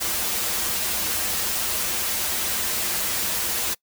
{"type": "noise with comb filter", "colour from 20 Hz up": "white", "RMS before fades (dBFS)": -25, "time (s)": [0, 3.75], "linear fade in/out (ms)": 20, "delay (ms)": 7.2, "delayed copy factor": -0.7, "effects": ["noise-tail reverb RT60 0.1 s tail -24 dB re dry"]}